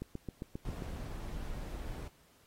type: click train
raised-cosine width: 3 ms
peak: -26 dBFS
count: 7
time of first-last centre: 0.02-0.822 s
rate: 7.48 Hz
type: noise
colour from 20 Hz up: brown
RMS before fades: -41 dBFS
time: 0.65-2.08 s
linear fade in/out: 2 ms
effects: pink hiss -66 dBFS RMS until 2.46 s + AAC 48 kbps